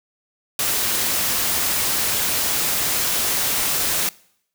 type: noise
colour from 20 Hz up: white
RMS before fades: -21 dBFS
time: 0.59-4.09 s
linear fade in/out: 2 ms
effects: noise-tail reverb RT60 0.7 s tail -23 dB re dry